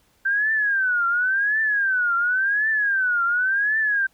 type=tone with vibrato; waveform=sine; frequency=1562 Hz; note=G6; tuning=7 cents flat; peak=-18 dBFS; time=0.25-4.07 s; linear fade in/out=10 ms; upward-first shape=triangle; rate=0.92 Hz; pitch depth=230 cents each way; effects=pink hiss -62 dBFS RMS until 4.13 s